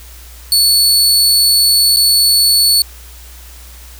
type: tone with dropouts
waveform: sawtooth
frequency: 4435 Hz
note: C#8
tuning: in tune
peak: -5 dBFS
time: 0.52-2.82 s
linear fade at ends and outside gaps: 1 ms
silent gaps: 1.962-1.969 s
effects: added 60 Hz sine -34 dBFS peak until 3.99 s + white hiss -39 dBFS RMS until 3.99 s